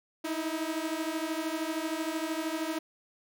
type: beating tone pair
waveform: sawtooth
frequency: 312.8 / 325.8 Hz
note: D#4 / E4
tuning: +9 / -20 cents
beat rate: 13 Hz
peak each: -30 dBFS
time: 0.24-2.79 s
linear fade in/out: 10 ms
effects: none